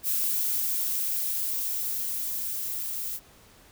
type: noise with level ramp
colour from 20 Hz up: violet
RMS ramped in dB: -26 to -33 dBFS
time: 0.03-3.2 s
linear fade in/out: 50 ms
effects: pink hiss -55 dBFS RMS until 3.71 s